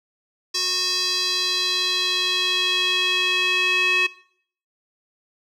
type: tone with band-pass filter sweep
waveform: square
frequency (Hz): 366.5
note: F#4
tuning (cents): -16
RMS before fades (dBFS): -22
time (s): 0.54-4.07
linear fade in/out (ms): 10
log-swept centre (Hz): 5100 to 2600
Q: 3.8
effects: noise-tail reverb RT60 0.6 s tail -20 dB re dry